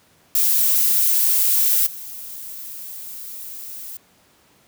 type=noise with level steps; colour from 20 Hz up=violet; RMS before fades=-17 / -34 dBFS; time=0.35-3.97 s; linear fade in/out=2 ms; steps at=1.86 s; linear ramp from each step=10 ms; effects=pink hiss -56 dBFS RMS until 4.67 s + high-pass 100 Hz 12 dB/octave